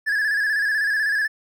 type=tone with vibrato; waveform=triangle; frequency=1700 Hz; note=G#6; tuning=40 cents sharp; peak=-17 dBFS; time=0.06-1.28 s; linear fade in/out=20 ms; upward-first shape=square; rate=16 Hz; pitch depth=51 cents each way; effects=none